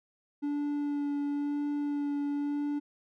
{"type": "tone with vibrato", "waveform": "triangle", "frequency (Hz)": 288.9, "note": "D4", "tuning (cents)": -28, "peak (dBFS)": -27, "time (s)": [0.42, 2.8], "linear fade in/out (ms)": 20, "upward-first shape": "sine", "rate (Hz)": 0.98, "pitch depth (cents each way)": 12, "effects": []}